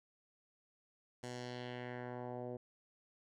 10% pulse tone with low-pass filter sweep, 123.47 Hz, B2, in tune, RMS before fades -45 dBFS, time 1.23-2.57 s, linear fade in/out 5 ms, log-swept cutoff 8200 to 500 Hz, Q 1.7, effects none

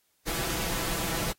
pink noise with comb filter, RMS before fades -31 dBFS, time 0.26-1.33 s, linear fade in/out 20 ms, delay 6 ms, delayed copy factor +0.55, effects white hiss -71 dBFS RMS until 1.38 s + AAC 48 kbps

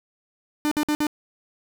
45% pulse tone bursts, 299.4 Hz, D4, 33 cents sharp, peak -20 dBFS, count 4, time 0.65-1.068 s, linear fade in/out 0 ms, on 64 ms, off 54 ms, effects none

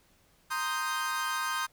40% pulse chord, C minor seventh, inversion third, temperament equal, 932.3 / 1046.5 / 1244.5 / 1568 Hz, Bb5 / C6 / Eb6 / G6, 0 / 0 / 0 / 0 cents, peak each -38 / -35 / -34 / -33 dBFS, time 0.5-1.67 s, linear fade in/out 20 ms, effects pink hiss -65 dBFS RMS until 1.72 s

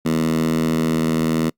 10% pulse tone with high-pass filter, 80.4 Hz, E2, 43 cents flat, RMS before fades -19 dBFS, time 0.05-1.5 s, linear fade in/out 10 ms, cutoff 200 Hz, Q 3.9, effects noise-tail reverb RT60 0.1 s tail -25 dB re dry + Opus 48 kbps

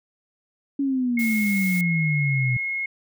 sine exponential sweep, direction down, 282.3 to 123.47 Hz, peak -20 dBFS, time 0.79-2.57 s, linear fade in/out 5 ms
sine tone, 2163 Hz, C#7, 43 cents flat, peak -24 dBFS, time 1.17-2.86 s, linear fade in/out 5 ms
blue noise, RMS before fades -35 dBFS, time 1.19-1.81 s, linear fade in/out 2 ms
effects none

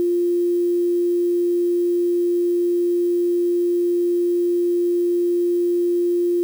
sine tone with quantisation, 349.2 Hz, F4, in tune, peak -16 dBFS, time 0-6.43 s, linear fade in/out 0 ms, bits 7, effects none

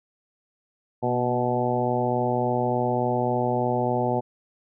harmonic tone with a mistuned harmonic, 123.47 Hz, B2, in tune, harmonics 1 / 2 / 3 / 4 / 5 / 6 / 7, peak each -29 / -29 / -29 / -29 / -29 / -29 / -29 dBFS, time 1.02-4.21 s, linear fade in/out 20 ms, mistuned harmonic 2, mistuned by -32 cents, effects none

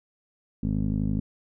15% pulse tone with low-pass filter, 51.91 Hz, G#1, in tune, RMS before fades -26 dBFS, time 0.63-1.2 s, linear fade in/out 5 ms, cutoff 250 Hz, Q 3.4, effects none

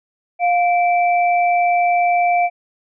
sine tone pair together, 705 / 2327 Hz, F5 / D7, +16 / -17 cents, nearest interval octave + major sixth, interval 2067 cents, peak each -13 / -22 dBFS, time 0.39-2.5 s, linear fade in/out 50 ms, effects none

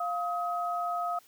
sine tone pair together, 700 / 1268.3 Hz, F5 / D#6, +4 / +33 cents, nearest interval minor seventh, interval 1029 cents, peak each -31 / -32 dBFS, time 0-1.19 s, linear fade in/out 5 ms, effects white hiss -60 dBFS RMS until 1.27 s

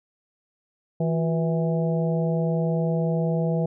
harmonic tone with a mistuned harmonic, 163.8 Hz, E3, 11 cents flat, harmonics 1 / 2 / 3 / 4 / 5, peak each -22 / -33 / -28 / -31 / -39 dBFS, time 1-3.66 s, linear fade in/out 5 ms, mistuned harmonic 2, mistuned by +150 cents, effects none

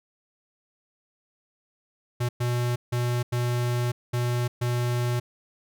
square tone bursts at uneven times, 121.7 Hz, B2, 25 cents flat, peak -24 dBFS, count 6, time 2.2-2.29 / 2.4-2.76 / 2.92-3.23 / 3.32-3.92 / 4.13-4.48 / 4.61-5.2 s, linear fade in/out 10 ms, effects none

